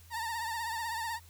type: tone with vibrato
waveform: 30% pulse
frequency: 913 Hz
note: A#5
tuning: 36 cents flat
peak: -31 dBFS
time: 0.1-1.2 s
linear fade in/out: 50 ms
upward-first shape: triangle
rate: 16 Hz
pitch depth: 80 cents each way
effects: added 84 Hz sine -54 dBFS peak until 1.29 s + white hiss -60 dBFS RMS until 1.29 s